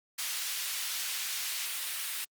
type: high-pass noise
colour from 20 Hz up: pink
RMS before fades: -35 dBFS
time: 0.18-2.25 s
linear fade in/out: 10 ms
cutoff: 2400 Hz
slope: 12 dB/octave
effects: Opus 48 kbps